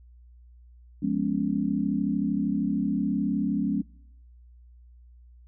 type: chord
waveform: sine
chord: C# dominant seventh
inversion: first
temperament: equal with one note detuned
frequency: 174.61 / 207.7 / 246.9 / 280.2 Hz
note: E#3 / G#3 / B3 / C#4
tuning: 0 / 0 / 0 / +19 cents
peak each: -31 / -27 / -31 / -28 dBFS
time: 1.02-3.82 s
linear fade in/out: 10 ms
effects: noise-tail reverb RT60 0.8 s tail -26 dB re dry + added 60 Hz sine -49 dBFS peak until 5.47 s